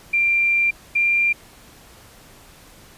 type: tone pair in turn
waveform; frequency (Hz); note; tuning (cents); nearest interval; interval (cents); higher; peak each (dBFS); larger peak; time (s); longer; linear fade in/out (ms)
sine; 2373 / 2383; D7 / D7; +17 / +25; unison; 8; second; -15; neither; 0.13-0.71 / 0.95-1.33; first; 10
effects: pink hiss -47 dBFS RMS until 2.97 s + resampled to 32000 Hz